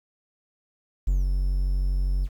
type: tone with ADSR envelope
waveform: triangle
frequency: 46.25 Hz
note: F#1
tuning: in tune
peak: -16 dBFS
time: 1.07-2.29 s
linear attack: 9 ms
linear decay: 170 ms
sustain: -3 dB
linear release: 55 ms
effects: 9-bit